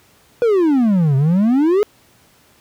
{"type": "exponential two-way sweep", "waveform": "triangle", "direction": "down then up", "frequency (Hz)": [493.9, 130.81, 432.4], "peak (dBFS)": -9, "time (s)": [0.42, 1.83], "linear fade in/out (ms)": 0, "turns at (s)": 1.16, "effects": ["pink hiss -52 dBFS RMS until 2.6 s", "high-pass 80 Hz 12 dB/octave"]}